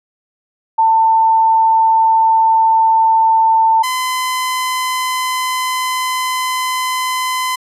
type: tone pair in turn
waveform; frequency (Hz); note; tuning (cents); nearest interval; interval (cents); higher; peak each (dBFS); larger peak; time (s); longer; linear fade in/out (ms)
sine / sawtooth; 894 / 1020.8; A5 / C6; +27 / -43; major second; 230; second; -8 / -12; first; 0.78-3.83 / 3.83-7.56; second; 10
effects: resampled to 32000 Hz